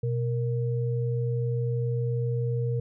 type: tone pair together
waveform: sine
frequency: 123.57 / 466.2 Hz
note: B2 / A#4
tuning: +1 / 0 cents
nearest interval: octave + major seventh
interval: 2299 cents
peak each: -25 / -32 dBFS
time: 0.03-2.8 s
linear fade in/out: 5 ms
effects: none